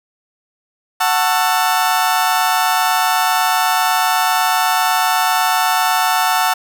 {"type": "chord", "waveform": "35% pulse", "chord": "F# minor seventh", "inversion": "none", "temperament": "just", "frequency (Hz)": [740, 888, 1110, 1332], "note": ["F#5", "A5", "C#6", "E6"], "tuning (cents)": [0, 16, 2, 18], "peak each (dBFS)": [-16, -16, -22, -18], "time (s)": [1, 6.54], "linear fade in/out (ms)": 10, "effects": []}